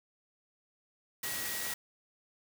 sine tone in noise, 1911 Hz, A#6, 43 cents sharp, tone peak -43 dBFS, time 1.23-1.74 s, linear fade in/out 5 ms, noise white, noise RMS -37 dBFS, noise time 1.23-1.74 s, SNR -9 dB, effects none

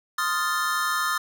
square chord, F dominant seventh, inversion second, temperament equal, 1046.5 / 1244.5 / 1396.9 / 1760 Hz, C6 / Eb6 / F6 / A6, 0 / 0 / 0 / 0 cents, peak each -33 / -27 / -30 / -30 dBFS, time 0.18-1.18 s, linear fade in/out 5 ms, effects none

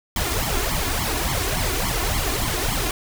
pink noise with flanger, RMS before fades -23 dBFS, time 0.16-2.91 s, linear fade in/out 2 ms, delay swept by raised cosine 0.92 to 2.92 ms, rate 3.5 Hz, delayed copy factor +0.95, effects none

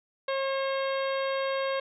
harmonic tone, 540 Hz, C#5, 45 cents flat, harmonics 1 / 2 / 3 / 4 / 5 / 6 / 7 / 8, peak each -28 / -34 / -38 / -40 / -42 / -44 / -45 / -46 dBFS, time 0.28-1.8 s, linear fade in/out 5 ms, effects none

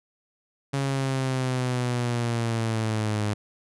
sawtooth linear sweep, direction down, 138.59 to 103.83 Hz, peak -20 dBFS, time 0.73-3.34 s, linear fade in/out 10 ms, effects resampled to 24000 Hz

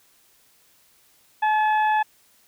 harmonic tone, 858 Hz, A5, 44 cents flat, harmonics 1 / 2 / 3 / 4, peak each -18 / -26 / -35 / -42 dBFS, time 1.42-2.03 s, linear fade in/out 10 ms, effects white hiss -59 dBFS RMS until 2.47 s

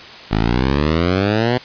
10% pulse exponential sweep, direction up, 51.4 to 127.1 Hz, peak -6 dBFS, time 0.31-1.58 s, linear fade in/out 5 ms, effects white hiss -36 dBFS RMS until 1.64 s + resampled to 11025 Hz

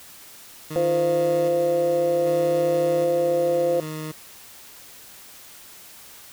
20% pulse tone with tremolo, 155.56 Hz, D#3, in tune, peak -25 dBFS, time 0.7-4.12 s, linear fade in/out 10 ms, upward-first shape square, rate 0.64 Hz, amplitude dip 35%
harmonic tone, 172.5 Hz, F3, 21 cents flat, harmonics 2 / 3 / 4, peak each -27 / -19 / -30 dBFS, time 0.76-3.8 s, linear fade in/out 0 ms
effects white hiss -45 dBFS RMS until 6.32 s

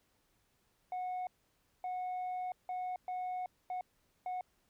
sine tone bursts at uneven times, 732 Hz, F#5, 19 cents flat, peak -33 dBFS, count 6, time 0.92-1.27 / 1.84-2.52 / 2.69-2.96 / 3.08-3.46 / 3.7-3.81 / 4.26-4.41 s, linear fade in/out 2 ms, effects tanh soft clip ceiling -35 dBFS + pink hiss -75 dBFS RMS until 4.69 s

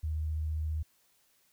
sine tone with vibrato, 77.78 Hz, D#2, in tune, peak -30 dBFS, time 0.03-0.83 s, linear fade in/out 10 ms, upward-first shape triangle, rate 15 Hz, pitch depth 15 cents each way, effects white hiss -69 dBFS RMS until 1.52 s

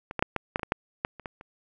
clicks, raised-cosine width 0.5 ms, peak -21 / -13 / -6 / -12 / -9 / -21 / -15 / -8 / -10 / -28 / -20 / -29 dBFS, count 12, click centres 0.111 / 0.193 / 0.225 / 0.363 / 0.559 / 0.595 / 0.632 / 0.721 / 1.049 / 1.197 / 1.258 / 1.411 s, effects none

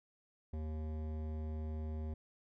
sine tone with hard clipping, 77.78 Hz, D#2, in tune, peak -40 dBFS, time 0.53-2.14 s, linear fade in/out 5 ms, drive 15 dB, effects none

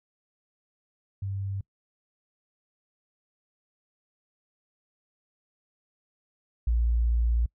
sine tone pair in turn, 98 / 58.04 Hz, G2 / A#1, 0 / -7 cents, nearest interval major sixth, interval 907 cents, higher first, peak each -29 / -21 dBFS, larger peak second, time 1.22-1.61 / 6.67-7.46 s, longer second, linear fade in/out 5 ms, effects noise-tail reverb RT60 0.1 s tail -24 dB re dry

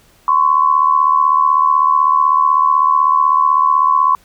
sine tone pair together, 1032.7 / 1108.7 Hz, C6 / C#6, -23 / 0 cents, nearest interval minor second, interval 123 cents, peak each -12 dBFS, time 0.28-4.15 s, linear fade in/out 2 ms, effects pink hiss -51 dBFS RMS until 4.24 s

